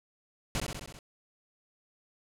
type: noise with echo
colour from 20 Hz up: pink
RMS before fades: -31 dBFS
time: 0.55-0.6 s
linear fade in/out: 0 ms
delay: 65 ms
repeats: 6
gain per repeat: -3 dB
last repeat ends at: 0.99 s
effects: low-pass 10000 Hz 12 dB/octave